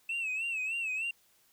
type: tone with vibrato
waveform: sine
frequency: 2637 Hz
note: E7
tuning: in tune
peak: -29 dBFS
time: 0.09-1.11 s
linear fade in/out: 5 ms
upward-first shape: sine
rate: 3.3 Hz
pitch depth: 91 cents each way
effects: tanh soft clip ceiling -30 dBFS + white hiss -67 dBFS RMS until 1.52 s